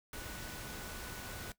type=tone in noise; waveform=sine; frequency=1480 Hz; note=F#6; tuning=in tune; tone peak=-52 dBFS; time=0.13-1.52 s; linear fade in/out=2 ms; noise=pink; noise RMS=-45 dBFS; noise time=0.13-1.52 s; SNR=-10 dB; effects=noise-tail reverb RT60 0.1 s tail -17 dB re dry